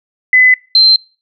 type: tone pair in turn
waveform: sine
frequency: 2014 / 4122 Hz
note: B6 / C8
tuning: +33 / -27 cents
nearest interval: octave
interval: 1240 cents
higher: second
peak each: -4 dBFS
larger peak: neither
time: 0.33-0.54 / 0.75-0.96 s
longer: neither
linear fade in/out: 2 ms
effects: noise-tail reverb RT60 0.4 s tail -24 dB re dry